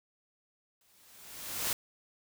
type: noise with exponential growth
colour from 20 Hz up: white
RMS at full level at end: -30 dBFS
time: 0.81-1.73 s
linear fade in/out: 2 ms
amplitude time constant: 200 ms
effects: none